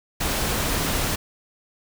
pink noise, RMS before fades -24 dBFS, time 0.2-1.16 s, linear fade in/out 10 ms, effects none

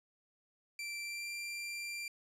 sawtooth tone with pitch glide, 2346 to 2368 Hz, D7 to D7, -2 to +14 cents, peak -36 dBFS, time 0.79-2.08 s, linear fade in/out 2 ms, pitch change +16 cents, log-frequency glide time 1.01-1.3 s, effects low-pass 11000 Hz 12 dB/octave

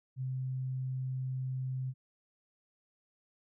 sine tone, 130 Hz, C3, 11 cents flat, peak -33 dBFS, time 0.16-1.94 s, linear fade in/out 50 ms, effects none

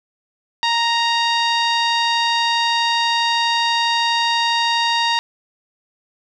sawtooth tone with low-pass filter, 932.3 Hz, A#5, in tune, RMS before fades -18 dBFS, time 0.63-5.19 s, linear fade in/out 0 ms, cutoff 4200 Hz, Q 3.1, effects none

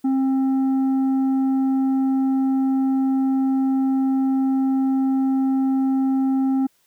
triangle tone with tanh clipping, 266.3 Hz, C4, 31 cents sharp, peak -18 dBFS, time 0.04-6.67 s, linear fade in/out 10 ms, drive 10 dB, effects white hiss -63 dBFS RMS until 6.86 s

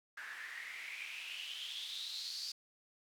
white noise with band-pass filter sweep, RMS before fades -45 dBFS, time 0.17-2.52 s, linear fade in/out 5 ms, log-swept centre 1600 to 4800 Hz, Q 7.3, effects none

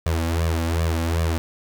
sawtooth tone with flanger, 82.41 Hz, E2, in tune, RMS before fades -22 dBFS, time 0.06-1.38 s, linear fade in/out 0 ms, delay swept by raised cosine 1.7 to 3.7 ms, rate 2.6 Hz, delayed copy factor +0.95, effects none

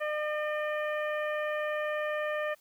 harmonic tone, 604 Hz, D5, 48 cents sharp, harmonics 1 / 2 / 3 / 4 / 5, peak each -31 / -38 / -36 / -44 / -50 dBFS, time 0-2.55 s, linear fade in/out 20 ms, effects white hiss -65 dBFS RMS until 2.6 s

